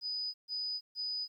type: tone bursts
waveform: sine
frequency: 4978 Hz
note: D#8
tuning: in tune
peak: -34 dBFS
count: 3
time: 0.01-1.28 s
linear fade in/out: 50 ms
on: 330 ms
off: 140 ms
effects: 12-bit